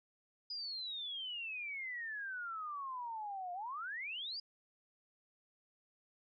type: exponential two-way sweep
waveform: sine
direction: down then up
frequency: 4978 to 698.5 to 4978 Hz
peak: -40 dBFS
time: 0.5-4.4 s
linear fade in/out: 5 ms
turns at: 3.53 s
effects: none